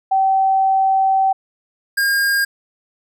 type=tone pair in turn; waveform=sine / square; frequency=770 / 1616.1 Hz; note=G5 / G#6; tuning=-31 / -48 cents; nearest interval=octave + minor second; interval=1283 cents; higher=second; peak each=-12 / -15 dBFS; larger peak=first; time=0.11-1.33 / 1.97-2.45 s; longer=first; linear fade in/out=10 ms; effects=none